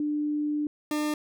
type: tone pair in turn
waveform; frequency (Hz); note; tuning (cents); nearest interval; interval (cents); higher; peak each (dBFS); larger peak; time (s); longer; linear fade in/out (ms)
sine / 40% pulse; 297.5 / 300.8; D4 / D4; +22 / +42; unison; 20; second; -25; neither; 0-0.67 / 0.91-1.14; first; 2
effects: none